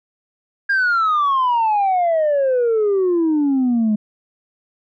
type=exponential sweep; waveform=sine; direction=down; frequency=1629 to 207.7 Hz; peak=-12 dBFS; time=0.69-3.96 s; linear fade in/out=10 ms; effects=tanh soft clip ceiling -12 dBFS